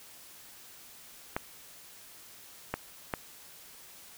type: clicks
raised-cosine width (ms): 0.5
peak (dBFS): -15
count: 3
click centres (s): 1.365 / 2.74 / 3.138
effects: white hiss -52 dBFS RMS until 4.17 s